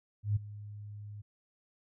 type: tone with ADSR envelope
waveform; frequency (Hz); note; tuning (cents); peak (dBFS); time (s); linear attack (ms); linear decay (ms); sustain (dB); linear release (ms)
sine; 103.8; G#2; 0; -24; 0.23-1.22; 130; 14; -18; 14
effects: none